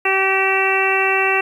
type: harmonic tone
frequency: 384.9 Hz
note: G4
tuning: 32 cents flat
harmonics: 1 / 2 / 3 / 4 / 5 / 6 / 7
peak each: -21 / -22 / -24 / -25 / -22 / -24 / -19 dBFS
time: 0.05-1.41 s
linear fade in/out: 5 ms
effects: 8-bit